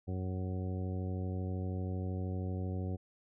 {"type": "harmonic tone", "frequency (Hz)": 92.8, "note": "F#2", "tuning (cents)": 6, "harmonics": [1, 2, 3, 4, 5, 6, 8], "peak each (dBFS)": [-35, -41, -45, -47, -49, -51, -53], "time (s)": [0.07, 2.97], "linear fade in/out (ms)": 20, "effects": []}